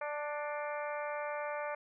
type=harmonic tone with a mistuned harmonic; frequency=294.8 Hz; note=D4; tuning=7 cents sharp; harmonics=2 / 3 / 4 / 5 / 6 / 7 / 8; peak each=-38 / -42 / -44 / -46 / -48 / -49 / -50 dBFS; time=0.01-1.75 s; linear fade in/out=5 ms; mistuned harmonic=7; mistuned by=+40 cents; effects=none